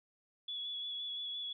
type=tone with vibrato; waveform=sine; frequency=3400 Hz; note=G#7; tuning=40 cents sharp; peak=-38 dBFS; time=0.48-1.53 s; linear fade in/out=5 ms; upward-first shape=square; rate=5.8 Hz; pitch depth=17 cents each way; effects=none